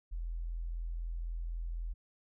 sine tone, 41.97 Hz, E1, 32 cents sharp, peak -35 dBFS, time 0.11-1.94 s, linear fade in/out 20 ms, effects none

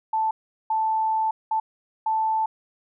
sine tone bursts at uneven times, 880 Hz, A5, in tune, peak -20 dBFS, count 4, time 0.13-0.31 / 0.7-1.31 / 1.51-1.6 / 2.06-2.46 s, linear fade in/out 5 ms, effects none

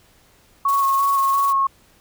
sine tone with vibrato, 1100 Hz, C#6, 14 cents flat, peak -15 dBFS, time 0.65-1.67 s, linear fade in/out 5 ms, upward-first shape square, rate 2.9 Hz, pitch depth 16 cents each way
blue noise with tremolo, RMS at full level -31 dBFS, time 0.68-1.53 s, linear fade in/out 10 ms, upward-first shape sine, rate 20 Hz, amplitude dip 50%
effects pink hiss -55 dBFS RMS until 2 s

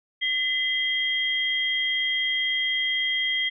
sine tone pair together, 2030 / 3222 Hz, B6 / G7, +47 / +47 cents, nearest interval minor sixth, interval 800 cents, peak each -25 dBFS, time 0.21-3.5 s, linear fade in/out 20 ms, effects none

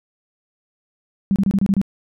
sine tone bursts, 196 Hz, G3, in tune, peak -13 dBFS, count 7, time 1.31-1.815 s, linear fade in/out 0 ms, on 49 ms, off 27 ms, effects none

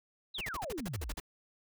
sine exponential sweep, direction down, 4100 to 37.14 Hz, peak -37 dBFS, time 0.34-1.14 s, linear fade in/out 10 ms
pink noise bursts, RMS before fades -41 dBFS, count 11, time 0.38-1.201 s, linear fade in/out 5 ms, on 31 ms, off 48 ms
effects none

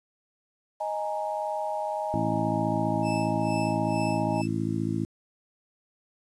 sine chord, D# suspended fourth, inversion none, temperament equal, 622.3 / 830.6 / 932.3 Hz, D#5 / G#5 / A#5, 0 / 0 / 0 cents, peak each -31 / -31 / -35 dBFS, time 0.8-4.42 s, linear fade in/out 10 ms
harmonic tone, 54.9 Hz, A1, 3 cents flat, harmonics 2 / 3 / 4 / 5 / 6, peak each -32 / -32 / -32 / -32 / -32 dBFS, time 2.14-5.05 s, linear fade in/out 0 ms
sawtooth tone with tremolo, 2634 Hz, E7, 2 cents flat, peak -32 dBFS, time 3.02-4.48 s, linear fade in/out 50 ms, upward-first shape sine, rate 2.2 Hz, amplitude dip 90%
effects resampled to 24000 Hz + 9-bit

